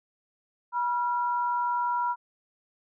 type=tone pair together; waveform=sine; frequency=970 / 1375.8 Hz; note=B5 / F6; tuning=-31 / -26 cents; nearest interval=tritone; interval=605 cents; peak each=-25 / -33 dBFS; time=0.72-2.16 s; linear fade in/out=50 ms; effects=none